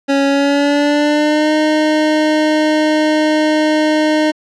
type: tone with pitch glide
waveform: 25% pulse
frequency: 277.2 to 307.6 Hz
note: C#4 to D#4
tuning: 0 to -20 cents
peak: -7 dBFS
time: 0.08-4.32 s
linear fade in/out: 20 ms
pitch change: +180 cents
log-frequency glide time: 0.26-1.53 s
effects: low-pass 5000 Hz 12 dB/octave